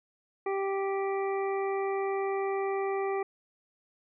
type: harmonic tone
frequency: 391.2 Hz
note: G4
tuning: 4 cents flat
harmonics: 1 / 2 / 3 / 5 / 6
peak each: -29 / -35 / -39 / -43 / -45 dBFS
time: 0.46-3.23 s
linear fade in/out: 5 ms
effects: none